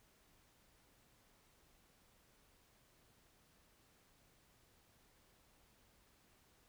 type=silence; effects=pink hiss -71 dBFS RMS until 6.68 s